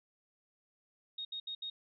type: tone bursts at uneven times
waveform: sine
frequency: 3729 Hz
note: A#7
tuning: in tune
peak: -38 dBFS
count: 4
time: 1.18-1.25 / 1.32-1.4 / 1.47-1.55 / 1.62-1.7 s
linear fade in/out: 5 ms
effects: none